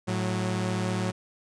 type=tone pair together; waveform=sawtooth; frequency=109.2 / 183.65 Hz; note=A2 / F#3; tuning=-13 / -13 cents; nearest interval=major sixth; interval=900 cents; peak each=-25 dBFS; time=0.07-1.12 s; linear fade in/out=20 ms; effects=resampled to 22050 Hz